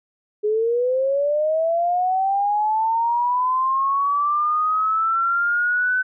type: linear sweep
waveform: sine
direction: up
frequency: 414.9 to 1517 Hz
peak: -17 dBFS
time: 0.43-6.03 s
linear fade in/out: 20 ms
effects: none